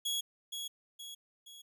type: tone with echo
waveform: sawtooth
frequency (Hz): 3337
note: G#7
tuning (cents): +8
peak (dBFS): -29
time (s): 0.05-0.21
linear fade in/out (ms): 10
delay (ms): 470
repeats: 3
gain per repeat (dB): -6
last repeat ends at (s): 1.62
effects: none